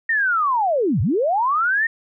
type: linear two-way sweep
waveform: sine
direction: down then up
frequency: 1864.7 to 82.9 to 1864.7 Hz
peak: -16 dBFS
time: 0.09-1.87 s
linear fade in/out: 5 ms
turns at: 1.01 s
effects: none